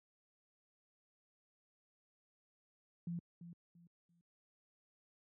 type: tone with echo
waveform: sine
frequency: 171.3 Hz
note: F3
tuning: 33 cents flat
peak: -38 dBFS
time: 3.07-3.19 s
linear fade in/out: 2 ms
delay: 340 ms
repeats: 3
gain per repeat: -11 dB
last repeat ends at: 4.21 s
effects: high-pass 100 Hz 12 dB/octave